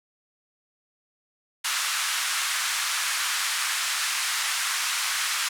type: band-pass noise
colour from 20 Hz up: pink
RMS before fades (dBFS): -27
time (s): 1.64-5.49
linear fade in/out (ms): 10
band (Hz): 1200 to 11000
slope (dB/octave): 24
effects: none